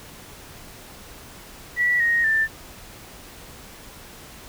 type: tone with pitch steps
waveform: sine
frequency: 1949 / 1870 / 1777 Hz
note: B6 / A#6 / A6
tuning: -23 / +5 / +17 cents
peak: -17 dBFS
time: 1.76-2.48 s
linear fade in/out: 50 ms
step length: 240 ms
effects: pink hiss -43 dBFS RMS until 4.48 s